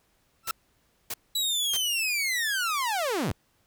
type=tone with exponential growth; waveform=40% pulse; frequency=1336 Hz; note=E6; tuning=23 cents sharp; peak=-23 dBFS; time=0.43-0.51 s; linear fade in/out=2 ms; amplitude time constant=16 ms
type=noise bursts; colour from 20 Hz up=white; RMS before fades=-33 dBFS; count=3; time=0.47-1.77 s; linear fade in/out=5 ms; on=40 ms; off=590 ms
type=linear sweep; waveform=sawtooth; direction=down; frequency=3951 to 64.2 Hz; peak=-22 dBFS; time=1.35-3.32 s; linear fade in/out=5 ms
effects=pink hiss -68 dBFS RMS until 3.66 s